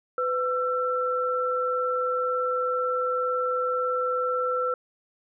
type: tone pair together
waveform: sine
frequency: 502.3 / 1341 Hz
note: B4 / E6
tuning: +29 / +29 cents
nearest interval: octave + perfect fourth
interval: 1700 cents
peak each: -26 dBFS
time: 0.18-4.74 s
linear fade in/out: 2 ms
effects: none